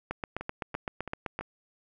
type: two click trains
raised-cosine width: 0.5 ms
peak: -22 / -17 dBFS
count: 4 / 11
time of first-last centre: 0.41-1.41 / 0.11-1.39 s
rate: 3 / 7.81 Hz
effects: none